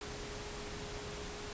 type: tone in noise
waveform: sine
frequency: 415.3 Hz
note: G#4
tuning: in tune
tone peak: -48 dBFS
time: 0.01-1.53 s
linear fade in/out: 2 ms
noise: pink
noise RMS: -44 dBFS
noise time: 0.01-1.53 s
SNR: -7 dB
effects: resampled to 16000 Hz